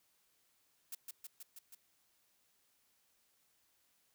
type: noise with echo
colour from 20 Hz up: blue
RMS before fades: -44 dBFS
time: 0.92-0.95 s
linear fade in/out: 5 ms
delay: 160 ms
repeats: 5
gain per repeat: -2 dB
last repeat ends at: 1.75 s
effects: white hiss -75 dBFS RMS until 4.14 s